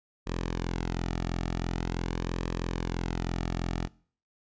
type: tone with flanger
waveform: sawtooth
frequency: 43.04 Hz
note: F1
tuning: 25 cents flat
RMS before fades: -32 dBFS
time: 0.26-3.88 s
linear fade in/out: 20 ms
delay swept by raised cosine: 1.4 to 1.97 ms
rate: 0.45 Hz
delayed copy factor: -0.5
effects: noise-tail reverb RT60 0.5 s tail -23 dB re dry + resampled to 16000 Hz